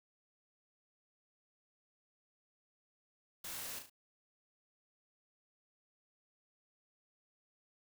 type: noise with echo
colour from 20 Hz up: white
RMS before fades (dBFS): -45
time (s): 3.44-3.79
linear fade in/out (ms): 5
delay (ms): 36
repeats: 3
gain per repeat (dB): -6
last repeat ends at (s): 3.898
effects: none